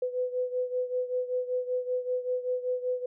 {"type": "beating tone pair", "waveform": "sine", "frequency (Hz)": [500, 505.2], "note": ["B4", "B4"], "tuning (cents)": [21, 39], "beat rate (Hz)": 5.2, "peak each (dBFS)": [-29, -33], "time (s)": [0.02, 3.06], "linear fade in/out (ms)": 5, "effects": []}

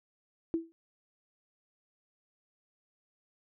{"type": "tone with exponential decay", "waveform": "sine", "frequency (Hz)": 329.6, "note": "E4", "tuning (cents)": 0, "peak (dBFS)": -24, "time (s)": [0.54, 0.72], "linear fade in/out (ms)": 0, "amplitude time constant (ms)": 38, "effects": []}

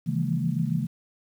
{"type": "tone cluster", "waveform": "sine", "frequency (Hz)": [134.9, 162.3, 169.6, 201.3, 227], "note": ["C#3", "E3", "E3", "G3", "A#3"], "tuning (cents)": [-47, -27, 50, 46, -46], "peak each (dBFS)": [-29, -27, -31, -33, -31], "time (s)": [0.06, 0.87], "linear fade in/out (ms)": 20, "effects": ["9-bit"]}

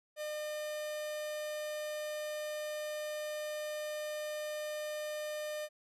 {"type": "tone", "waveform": "45% pulse", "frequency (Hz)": 605, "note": "D#5", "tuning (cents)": -49, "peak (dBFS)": -37, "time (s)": [0.16, 5.69], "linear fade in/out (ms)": 50, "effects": ["resampled to 32000 Hz"]}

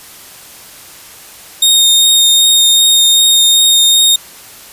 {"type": "tone with vibrato", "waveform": "sawtooth", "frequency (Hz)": 3695, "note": "A#7", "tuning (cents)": -16, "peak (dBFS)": -3, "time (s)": [1.62, 4.16], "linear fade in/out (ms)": 5, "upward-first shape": "triangle", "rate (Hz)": 2.6, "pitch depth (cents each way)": 13, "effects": ["white hiss -35 dBFS RMS until 4.72 s", "resampled to 32000 Hz"]}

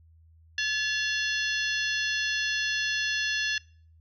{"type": "harmonic tone with a mistuned harmonic", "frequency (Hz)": 860, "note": "A5", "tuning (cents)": -40, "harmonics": [2, 3, 4, 5, 6, 7], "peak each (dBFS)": [-28, -32, -34, -36, -38, -39], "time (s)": [0.58, 3.58], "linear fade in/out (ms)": 2, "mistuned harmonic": 3, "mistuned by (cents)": 110, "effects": ["noise-tail reverb RT60 0.5 s tail -24 dB re dry", "added 81 Hz sine -54 dBFS peak until 4 s"]}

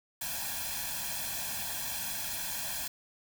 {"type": "noise with comb filter", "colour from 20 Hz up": "white", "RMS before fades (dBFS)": -36, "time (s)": [0.21, 2.88], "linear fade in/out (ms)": 5, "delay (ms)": 1.2, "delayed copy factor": 1, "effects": []}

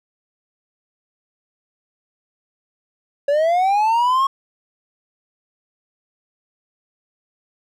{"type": "linear sweep", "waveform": "triangle", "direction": "up", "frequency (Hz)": [557, 1099], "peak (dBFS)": -12, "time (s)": [3.28, 4.27], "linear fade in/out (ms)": 5, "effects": []}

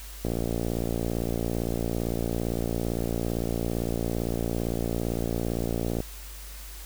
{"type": "click train", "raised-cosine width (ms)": 2, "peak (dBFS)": -15, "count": 333, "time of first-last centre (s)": [0.25, 6.004], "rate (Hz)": 57.7, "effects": ["added 50 Hz sine -40 dBFS peak until 6.85 s", "white hiss -45 dBFS RMS until 6.85 s"]}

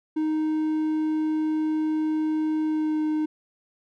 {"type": "tone with pitch glide", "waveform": "triangle", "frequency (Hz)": [311.1, 308.1], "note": ["D#4", "D#4"], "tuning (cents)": [0, -17], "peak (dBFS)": -20, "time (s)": [0.16, 3.26], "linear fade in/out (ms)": 10, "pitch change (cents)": -17, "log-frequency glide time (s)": [2.65, 3.02], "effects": []}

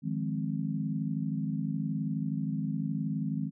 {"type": "chord", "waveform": "sine", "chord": "F minor seventh", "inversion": "third", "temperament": "equal", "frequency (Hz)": [155.56, 174.61, 207.7, 261.6], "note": ["Eb3", "F3", "Ab3", "C4"], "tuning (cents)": [0, 0, 0, 0], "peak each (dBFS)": [-33, -38, -34, -36], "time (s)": [0.02, 3.51], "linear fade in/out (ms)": 50, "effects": []}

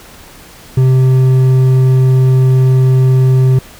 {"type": "tone with hard clipping", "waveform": "triangle", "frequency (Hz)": 130, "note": "C3", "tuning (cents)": -11, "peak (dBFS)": -7, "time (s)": [0.77, 3.59], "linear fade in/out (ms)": 5, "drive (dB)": 9, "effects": ["pink hiss -37 dBFS RMS until 3.79 s"]}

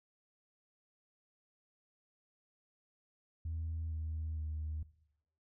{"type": "tone with pitch steps", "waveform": "sine", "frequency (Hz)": [81, 79.15, 77.34], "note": ["E2", "D#2", "D#2"], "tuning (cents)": [-30, 30, -10], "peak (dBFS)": -35, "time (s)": [3.45, 4.83], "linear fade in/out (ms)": 5, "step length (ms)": 460, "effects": ["noise-tail reverb RT60 0.8 s tail -19 dB re dry", "tanh soft clip ceiling -33 dBFS"]}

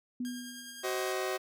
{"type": "tone with exponential decay", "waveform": "sine", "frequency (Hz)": 246.9, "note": "B3", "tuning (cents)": 0, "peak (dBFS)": -31, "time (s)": [0.2, 1.03], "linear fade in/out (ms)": 5, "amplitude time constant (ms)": 180}
{"type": "tone with tremolo", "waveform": "10% pulse", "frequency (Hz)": 1616, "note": "G#6", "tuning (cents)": -48, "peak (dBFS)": -34, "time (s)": [0.25, 1.12], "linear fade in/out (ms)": 0, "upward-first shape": "triangle", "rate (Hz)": 9.7, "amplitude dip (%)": 35}
{"type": "chord", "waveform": "sawtooth", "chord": "C diminished", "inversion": "second", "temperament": "just", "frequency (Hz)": [376.7, 523.3, 627.9], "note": ["Gb4", "C5", "Eb5"], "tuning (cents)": [31, 0, 16], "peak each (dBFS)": [-30, -34, -34], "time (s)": [0.83, 1.38], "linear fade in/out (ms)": 20}
{"effects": []}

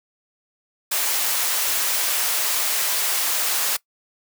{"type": "high-pass noise", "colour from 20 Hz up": "white", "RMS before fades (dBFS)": -22, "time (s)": [0.91, 3.77], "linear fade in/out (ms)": 10, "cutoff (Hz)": 560, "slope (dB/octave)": 12, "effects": ["noise-tail reverb RT60 0.1 s tail -21 dB re dry"]}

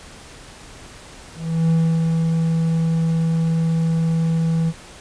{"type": "tone with ADSR envelope", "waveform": "triangle", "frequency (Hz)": 163.7, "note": "E3", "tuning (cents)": -12, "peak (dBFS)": -11, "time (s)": [1.35, 4.73], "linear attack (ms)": 350, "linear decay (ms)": 290, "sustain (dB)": -3, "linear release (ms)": 46, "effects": ["pink hiss -41 dBFS RMS until 5 s", "resampled to 22050 Hz"]}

